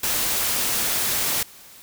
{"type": "noise", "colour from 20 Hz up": "white", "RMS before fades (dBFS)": -23, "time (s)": [0.03, 1.43], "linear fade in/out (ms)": 5, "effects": ["white hiss -46 dBFS RMS until 1.82 s"]}